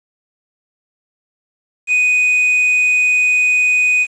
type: tone with quantisation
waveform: triangle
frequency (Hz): 2489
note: D#7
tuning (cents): 0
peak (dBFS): -9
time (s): 1.87-4.07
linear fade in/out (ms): 50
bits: 6
effects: resampled to 22050 Hz